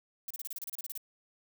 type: noise bursts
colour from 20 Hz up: violet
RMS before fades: -39 dBFS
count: 13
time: 0.28-0.977 s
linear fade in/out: 2 ms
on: 25 ms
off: 31 ms
effects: none